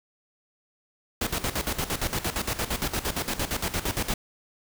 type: noise with tremolo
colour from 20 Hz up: pink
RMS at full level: -27 dBFS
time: 1.21-4.14 s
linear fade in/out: 5 ms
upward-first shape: square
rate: 8.7 Hz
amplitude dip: 75%
effects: none